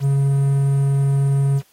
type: tone with quantisation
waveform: triangle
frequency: 138.59 Hz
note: C#3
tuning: in tune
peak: -12 dBFS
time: 0-1.62 s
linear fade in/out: 50 ms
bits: 7
effects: white hiss -57 dBFS RMS until 1.72 s + AAC 48 kbps